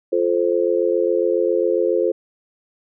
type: chord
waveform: sine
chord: F major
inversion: none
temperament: just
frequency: 349.2 / 436.5 / 523.8 Hz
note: F4 / A4 / C5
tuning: 0 / -14 / +2 cents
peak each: -20 dBFS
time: 0.12-2.12 s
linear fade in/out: 10 ms
effects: none